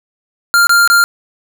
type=tone with dropouts; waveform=square; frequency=1396.9 Hz; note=F6; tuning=in tune; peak=-7 dBFS; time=0.54-1.04 s; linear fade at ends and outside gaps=0 ms; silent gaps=0.67-0.694 / 0.876-0.9 s; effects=none

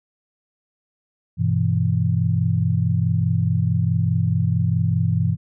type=chord; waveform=sine; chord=E minor; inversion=first; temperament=just; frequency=98.89 / 123.61 / 164.81 Hz; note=G2 / B2 / E3; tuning=+16 / +2 / 0 cents; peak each=-21 dBFS; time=1.37-5.37 s; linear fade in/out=50 ms; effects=none

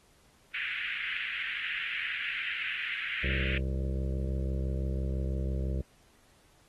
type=band-pass noise; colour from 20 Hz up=white; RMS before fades=-35 dBFS; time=0.54-3.58 s; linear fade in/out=5 ms; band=1600 to 2800 Hz; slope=48 dB/octave
type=harmonic tone; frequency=66 Hz; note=C2; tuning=16 cents sharp; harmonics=1 / 2 / 3 / 5 / 6 / 7 / 8 / 9; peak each=-30 / -36 / -40 / -44 / -46 / -47 / -48 / -49 dBFS; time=3.23-5.82 s; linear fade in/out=10 ms
effects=pink hiss -64 dBFS RMS until 6.68 s + AAC 32 kbps

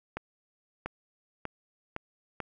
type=accelerating click train; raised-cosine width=0.5 ms; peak=-19 dBFS; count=5; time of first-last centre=0.17-2.403 s; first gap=690 ms; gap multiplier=0.86; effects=none

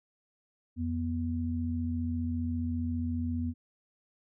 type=tone pair together; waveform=sine; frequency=86.16 / 243.7 Hz; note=F2 / B3; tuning=-23 / -23 cents; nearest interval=octave + tritone; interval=1800 cents; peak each=-32 / -32 dBFS; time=0.76-3.54 s; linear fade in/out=50 ms; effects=none

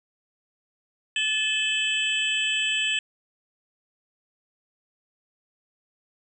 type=tone cluster; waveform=sine; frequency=1734 / 2602 / 3074 / 3375 / 7840 Hz; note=A6 / E7 / G7 / G#7 / B8; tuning=-26 / -23 / -35 / +27 / -14 cents; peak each=-32 / -26 / -26 / -34 / -35 dBFS; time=1.16-2.99 s; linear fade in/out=2 ms; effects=none

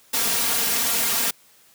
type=noise with comb filter; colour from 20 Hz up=white; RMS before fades=-22 dBFS; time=0.13-1.31 s; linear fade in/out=10 ms; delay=4.3 ms; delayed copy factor=+1; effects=white hiss -55 dBFS RMS until 1.74 s + high-pass 80 Hz 12 dB/octave

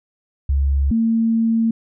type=tone pair in turn; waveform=sine; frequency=69.3 / 226.7 Hz; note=C#2 / A#3; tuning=0 / -48 cents; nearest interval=octave + major sixth; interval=2052 cents; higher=second; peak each=-14 dBFS; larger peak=neither; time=0.49-0.91 / 0.91-1.71 s; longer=second; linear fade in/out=5 ms; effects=none

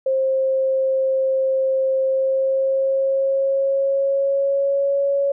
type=tone with pitch glide; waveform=sine; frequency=530 to 558.3 Hz; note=C5 to C#5; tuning=+22 to +12 cents; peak=-16 dBFS; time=0.06-5.32 s; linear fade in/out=5 ms; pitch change=+90 cents; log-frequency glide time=2.05-5.01 s; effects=none

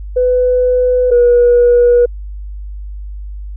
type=tone pair in turn; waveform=sine; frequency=499.9 / 483.2 Hz; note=B4 / B4; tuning=+21 / -38 cents; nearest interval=minor second; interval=59 cents; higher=first; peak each=-8 / -4 dBFS; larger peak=second; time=0.16-1.11 / 1.11-2.06 s; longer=neither; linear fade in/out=10 ms; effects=tanh soft clip ceiling -2 dBFS + added 50 Hz sine -23 dBFS peak until 3.56 s

